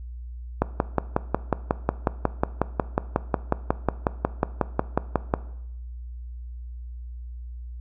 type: click train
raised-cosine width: 1 ms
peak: -5 dBFS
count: 27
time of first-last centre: 0.62-5.339 s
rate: 5.51 Hz
effects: noise-tail reverb RT60 0.8 s tail -17 dB re dry + added 60 Hz sine -34 dBFS peak until 7.8 s